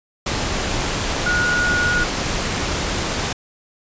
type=tone in noise; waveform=sine; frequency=1446 Hz; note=F#6; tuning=40 cents flat; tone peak=-17 dBFS; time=1.26-2.04 s; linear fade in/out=5 ms; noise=pink; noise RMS=-22 dBFS; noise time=0.26-3.33 s; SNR=+2 dB; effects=resampled to 16000 Hz